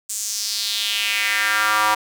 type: tone with high-pass filter sweep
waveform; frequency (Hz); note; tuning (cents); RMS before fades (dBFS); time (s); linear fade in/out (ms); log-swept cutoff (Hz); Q
square; 106.9; A2; -49; -21; 0.09-1.95; 10; 7700 to 980; 3
effects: none